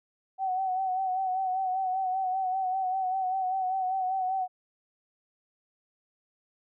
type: tone with vibrato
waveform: sine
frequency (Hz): 753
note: F#5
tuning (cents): +30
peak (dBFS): -26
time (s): 0.38-4.48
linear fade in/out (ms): 50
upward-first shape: sine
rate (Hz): 5.1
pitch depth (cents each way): 43
effects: none